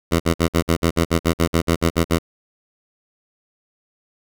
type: tone bursts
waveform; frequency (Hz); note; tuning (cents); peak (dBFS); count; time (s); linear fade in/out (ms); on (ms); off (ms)
10% pulse; 83.6; E2; +25; -6; 15; 0.11-2.187; 20; 89; 53
effects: none